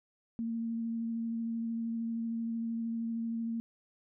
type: tone with vibrato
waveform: sine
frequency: 229.1 Hz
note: A#3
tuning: 30 cents flat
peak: -32 dBFS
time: 0.39-3.6 s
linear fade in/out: 0 ms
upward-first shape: sine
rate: 13 Hz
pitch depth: 12 cents each way
effects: none